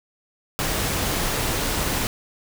pink noise, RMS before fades -24 dBFS, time 0.59-2.07 s, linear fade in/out 0 ms, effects none

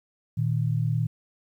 sine tone pair together, 116.54 / 155.56 Hz, A#2 / D#3, 0 / 0 cents, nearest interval perfect fourth, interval 500 cents, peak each -24 / -26 dBFS, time 0.37-1.07 s, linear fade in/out 10 ms, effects 10-bit

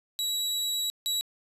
sawtooth tone pair in turn, 3897 / 3897 Hz, B7 / B7, -24 / -24 cents, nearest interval unison, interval 0 cents, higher neither, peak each -24 / -23 dBFS, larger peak second, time 0.19-0.9 / 1.06-1.21 s, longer first, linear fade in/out 0 ms, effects resampled to 32000 Hz + 10-bit

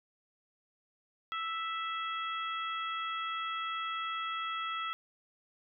harmonic tone, 659.3 Hz, E5, in tune, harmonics 2 / 3 / 4 / 5, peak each -35 / -43 / -45 / -42 dBFS, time 1.32-4.93 s, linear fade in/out 0 ms, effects none

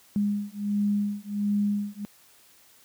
sine beating tone pair, 204.2 / 205.6 Hz, G#3 / G#3, -29 / -17 cents, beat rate 1.4 Hz, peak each -27 / -27 dBFS, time 0.16-2.05 s, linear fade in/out 0 ms, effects white hiss -57 dBFS RMS until 2.84 s + high-pass 60 Hz 12 dB/octave

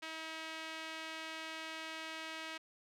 sawtooth tone with band-pass filter, 320 Hz, D#4, 49 cents sharp, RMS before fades -45 dBFS, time 0.02-2.58 s, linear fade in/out 10 ms, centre 2600 Hz, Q 1.1, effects none

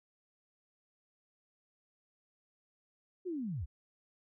sine linear sweep, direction down, 381.9 to 57.6 Hz, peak -35 dBFS, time 3.25-3.66 s, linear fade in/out 20 ms, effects none

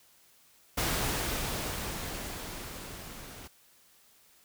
pink noise with level ramp, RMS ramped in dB -29 to -47 dBFS, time 0.77-3.48 s, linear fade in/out 10 ms, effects white hiss -62 dBFS RMS until 4.44 s

